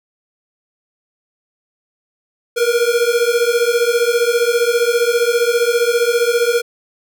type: beating tone pair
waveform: square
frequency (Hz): 466.2 / 481.2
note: A#4 / B4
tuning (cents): 0 / -45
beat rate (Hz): 15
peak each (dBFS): -17 / -16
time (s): 2.56-6.62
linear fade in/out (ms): 20
effects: none